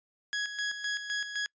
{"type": "tone with tremolo", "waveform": "sawtooth", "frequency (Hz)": 1668, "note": "G#6", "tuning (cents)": 7, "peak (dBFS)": -26, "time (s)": [0.33, 1.46], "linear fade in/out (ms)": 0, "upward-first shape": "square", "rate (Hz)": 3.9, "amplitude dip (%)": 60, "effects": ["noise-tail reverb RT60 0.1 s tail -26 dB re dry", "resampled to 16000 Hz"]}